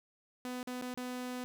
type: tone with dropouts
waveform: sawtooth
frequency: 250 Hz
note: B3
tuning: 21 cents sharp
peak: -34 dBFS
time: 0.45-1.44 s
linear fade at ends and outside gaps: 0 ms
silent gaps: 0.63-0.673 / 0.813-0.823 / 0.94-0.974 s
effects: none